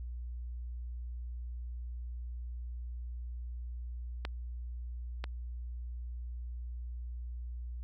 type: clicks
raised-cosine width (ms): 0.3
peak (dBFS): -20 / -22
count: 2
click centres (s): 4.251 / 5.241
effects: added 60 Hz sine -38 dBFS peak until 7.83 s